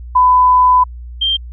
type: tone pair in turn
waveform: sine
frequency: 1002 / 3167 Hz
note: B5 / G7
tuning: +25 / +17 cents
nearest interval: octave + minor sixth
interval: 1992 cents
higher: second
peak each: -6 / -12 dBFS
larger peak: first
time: 0.15-0.84 / 1.21-1.37 s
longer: first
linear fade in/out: 10 ms
effects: added 60 Hz sine -27 dBFS peak until 1.52 s